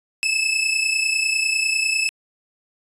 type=tone pair together; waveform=sawtooth; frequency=2597 / 2627 Hz; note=E7 / E7; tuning=-26 / -7 cents; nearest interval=unison; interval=19 cents; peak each=-18 dBFS; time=0.23-2.09 s; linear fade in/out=0 ms; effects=resampled to 24000 Hz

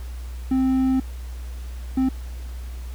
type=tone bursts at uneven times; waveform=triangle; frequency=261.6 Hz; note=C4; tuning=in tune; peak=-15 dBFS; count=2; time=0.51-1 / 1.97-2.09 s; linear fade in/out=5 ms; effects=added 61 Hz sine -30 dBFS peak until 2.94 s + pink hiss -48 dBFS RMS until 2.94 s

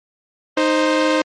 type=tone pair together; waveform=sawtooth; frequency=310 / 524.1 Hz; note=D#4 / C5; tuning=-6 / +3 cents; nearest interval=major sixth; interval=909 cents; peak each=-13 dBFS; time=0.57-1.22 s; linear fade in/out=5 ms; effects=low-pass 5000 Hz 12 dB/octave + MP3 48 kbps

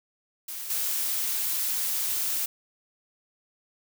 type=noise with level steps; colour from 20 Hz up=blue; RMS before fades=-36 / -28 dBFS; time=0.48-2.46 s; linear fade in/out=5 ms; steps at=0.7 s; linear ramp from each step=2 ms; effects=none

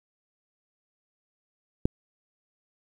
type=click; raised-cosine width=3 ms; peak=-9 dBFS; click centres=1.855 s; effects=8-bit

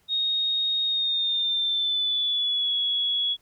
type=tone with pitch glide; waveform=sine; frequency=3729 to 3361 Hz; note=A#7 to G#7; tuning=0 to +20 cents; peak=-22 dBFS; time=0.08-3.37 s; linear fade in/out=50 ms; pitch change=-180 cents; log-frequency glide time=0.85-2.74 s; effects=pink hiss -65 dBFS RMS until 3.41 s

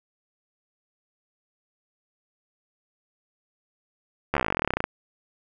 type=slowing click train; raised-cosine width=0.5 ms; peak=-8 dBFS; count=23; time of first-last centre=4.34-4.841 s; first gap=13 ms; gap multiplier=1.05; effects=none

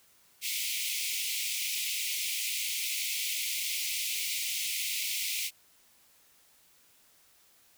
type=high-pass noise; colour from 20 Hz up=pink; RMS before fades=-33 dBFS; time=0.41-5.51 s; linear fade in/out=50 ms; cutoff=2100 Hz; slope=96 dB/octave; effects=white hiss -63 dBFS RMS until 7.77 s

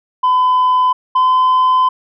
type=tone pair in turn; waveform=sine; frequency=1010 / 1021.1 Hz; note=B5 / C6; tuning=+39 / -43 cents; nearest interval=unison; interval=18 cents; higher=second; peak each=-7 / -6 dBFS; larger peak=second; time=0.23-0.93 / 1.15-1.89 s; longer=second; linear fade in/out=10 ms; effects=tanh soft clip ceiling -8 dBFS

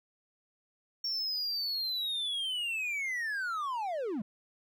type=linear sweep; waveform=triangle; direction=down; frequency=5510 to 184.5 Hz; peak=-30 dBFS; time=1.04-4.22 s; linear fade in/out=5 ms; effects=none

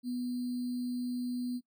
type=tone with sample-and-hold; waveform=sine; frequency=246.9 Hz; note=B3; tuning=in tune; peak=-32 dBFS; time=0.03-1.61 s; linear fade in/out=50 ms; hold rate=4410 Hz; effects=noise-tail reverb RT60 0.1 s tail -19 dB re dry

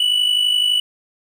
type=tone with amplitude modulation; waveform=triangle; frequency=2960 Hz; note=F#7; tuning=in tune; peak=-10 dBFS; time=0-0.8 s; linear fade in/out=5 ms; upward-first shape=sine; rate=51.8 Hz; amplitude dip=60%; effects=8-bit

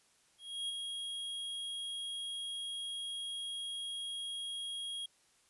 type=tone with ADSR envelope; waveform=square; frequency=3280 Hz; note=G#7; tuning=22 cents flat; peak=-35 dBFS; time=0.38-5.06 s; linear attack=310 ms; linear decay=15 ms; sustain=-4 dB; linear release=5 ms; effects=white hiss -69 dBFS RMS until 5.49 s + resampled to 24000 Hz

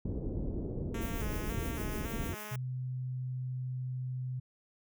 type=low-pass noise; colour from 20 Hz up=pink; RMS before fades=-36 dBFS; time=0.05-2.35 s; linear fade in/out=5 ms; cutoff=450 Hz; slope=24 dB/octave
type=tone with vibrato; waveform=5% pulse; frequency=220 Hz; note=A3; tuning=in tune; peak=-31 dBFS; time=0.94-2.56 s; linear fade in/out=5 ms; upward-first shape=square; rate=1.8 Hz; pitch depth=70 cents each way
type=noise with tremolo; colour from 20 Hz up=violet; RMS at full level=-46 dBFS; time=1.01-2.56 s; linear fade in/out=5 ms; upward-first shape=triangle; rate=6.6 Hz; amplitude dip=55%
type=tone; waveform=sine; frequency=127.6 Hz; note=C3; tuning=43 cents flat; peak=-34 dBFS; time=2.51-4.4 s; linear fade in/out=10 ms
effects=none

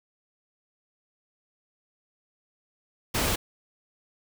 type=noise; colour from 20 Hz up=pink; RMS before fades=-26 dBFS; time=3.14-3.36 s; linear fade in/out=10 ms; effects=none

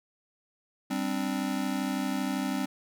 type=chord; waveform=square; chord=G suspended fourth; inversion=none; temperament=just; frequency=196 / 261.3 / 294 Hz; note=G3 / C4 / D4; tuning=0 / -2 / +2 cents; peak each=-34 / -32 / -35 dBFS; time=0.9-2.66 s; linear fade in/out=10 ms; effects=none

